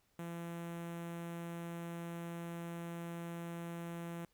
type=tone with notch filter; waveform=sawtooth; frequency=169.7 Hz; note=F3; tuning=49 cents flat; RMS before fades=-44 dBFS; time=0.19-4.25 s; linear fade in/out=2 ms; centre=4700 Hz; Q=0.98; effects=pink hiss -75 dBFS RMS until 4.33 s